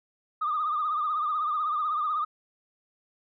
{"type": "tone with vibrato", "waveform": "sine", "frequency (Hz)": 1220, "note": "D#6", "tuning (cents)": -34, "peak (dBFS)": -24, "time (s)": [0.41, 2.25], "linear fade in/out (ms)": 10, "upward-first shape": "triangle", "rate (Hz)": 16, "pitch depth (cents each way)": 85, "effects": ["tanh soft clip ceiling -20 dBFS"]}